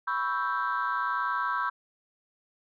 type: chord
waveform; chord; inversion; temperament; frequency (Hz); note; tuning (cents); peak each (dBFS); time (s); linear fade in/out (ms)
sine; C# half-diminished seventh; third; equal; 987.8 / 1108.7 / 1318.5 / 1568; B5 / C#6 / E6 / G6; 0 / 0 / 0 / 0; -31; 0.07-1.7; 10
effects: tanh soft clip ceiling -20 dBFS